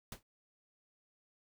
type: noise with exponential decay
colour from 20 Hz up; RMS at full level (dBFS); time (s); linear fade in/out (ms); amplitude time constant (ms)
pink; -41; 0.12-0.23; 2; 22
effects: none